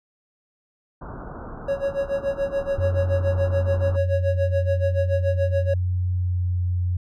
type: low-pass noise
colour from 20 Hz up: pink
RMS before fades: -36 dBFS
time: 1.01-3.97 s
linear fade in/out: 10 ms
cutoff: 1500 Hz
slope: 96 dB/octave
type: tone with tremolo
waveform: triangle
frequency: 554.4 Hz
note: C#5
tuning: in tune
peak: -17 dBFS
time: 1.68-5.74 s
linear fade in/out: 5 ms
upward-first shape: sine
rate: 7 Hz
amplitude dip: 90%
type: tone with pitch glide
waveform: sine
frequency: 90.5 to 89.46 Hz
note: F#2 to F2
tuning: -38 to +42 cents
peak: -20 dBFS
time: 2.78-6.97 s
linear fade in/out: 5 ms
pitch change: -20 cents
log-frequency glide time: 6.11-6.56 s
effects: none